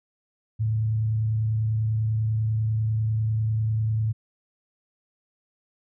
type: tone with frequency modulation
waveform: sine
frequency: 110 Hz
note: A2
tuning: in tune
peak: -21 dBFS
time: 0.59-4.13 s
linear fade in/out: 20 ms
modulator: 30.1 Hz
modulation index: 0.23
effects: none